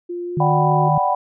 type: tone with pitch glide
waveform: sine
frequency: 350 to 367.2 Hz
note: F4 to F#4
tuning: +4 to -13 cents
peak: -24 dBFS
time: 0.09-0.89 s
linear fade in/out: 10 ms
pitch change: +83 cents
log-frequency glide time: 0.25-0.67 s
type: tone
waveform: sine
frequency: 152.6 Hz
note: D#3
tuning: 33 cents flat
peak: -17 dBFS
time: 0.37-0.98 s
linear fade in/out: 2 ms
type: chord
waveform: sine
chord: G major seventh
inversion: second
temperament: equal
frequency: 587.3 / 740 / 784 / 987.8 Hz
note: D5 / F#5 / G5 / B5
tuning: 0 / 0 / 0 / 0 cents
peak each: -24 / -20 / -21 / -20 dBFS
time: 0.4-1.15 s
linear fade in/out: 5 ms
effects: none

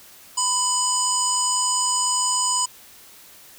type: harmonic tone with a mistuned harmonic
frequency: 997 Hz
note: B5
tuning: 16 cents sharp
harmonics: 1 / 3 / 5 / 7 / 8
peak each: -24 / -32 / -27 / -23 / -26 dBFS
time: 0.37-2.66 s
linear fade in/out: 10 ms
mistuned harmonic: 8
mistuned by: +47 cents
effects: white hiss -47 dBFS RMS until 3.58 s

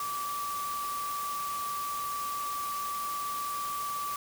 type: tone in noise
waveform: sine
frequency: 1158 Hz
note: D6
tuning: 25 cents flat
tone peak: -32 dBFS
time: 0-4.16 s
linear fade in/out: 2 ms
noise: white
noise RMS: -41 dBFS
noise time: 0-4.16 s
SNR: +6 dB
effects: none

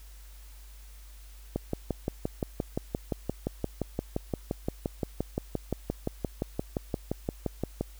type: click train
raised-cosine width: 2 ms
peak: -15 dBFS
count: 37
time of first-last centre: 1.56-7.81 s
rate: 5.76 Hz
effects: added 50 Hz sine -46 dBFS peak until 7.99 s + white hiss -57 dBFS RMS until 7.99 s

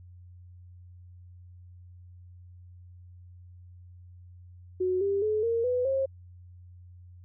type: tone with pitch steps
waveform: sine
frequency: 368.6 / 397.3 / 428.3 / 461.7 / 497.7 / 536.6 Hz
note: F#4 / G4 / A4 / A#4 / B4 / C5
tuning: -7 / +23 / -47 / -17 / +13 / +44 cents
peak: -24 dBFS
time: 4.8-6.06 s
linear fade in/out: 10 ms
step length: 210 ms
effects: added 89 Hz sine -47 dBFS peak until 7.24 s

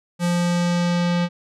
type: tone with low-pass filter sweep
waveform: square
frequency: 174.5 Hz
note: F3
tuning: 1 cent flat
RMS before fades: -20 dBFS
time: 0.19-1.29 s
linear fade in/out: 50 ms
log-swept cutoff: 9900 to 3900 Hz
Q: 1.2
effects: none

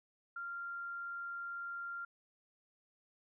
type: tone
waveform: sine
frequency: 1389 Hz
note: F6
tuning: 10 cents flat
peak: -40 dBFS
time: 0.36-2.05 s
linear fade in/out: 5 ms
effects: none

